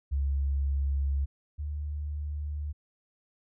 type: tone pair in turn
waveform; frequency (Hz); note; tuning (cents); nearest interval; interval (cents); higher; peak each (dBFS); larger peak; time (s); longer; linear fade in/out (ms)
sine; 69.3 / 73.96; C#2 / D2; 0 / +13; minor second; 113; second; -25 / -31; first; 0.11-1.26 / 1.58-2.73; neither; 20
effects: none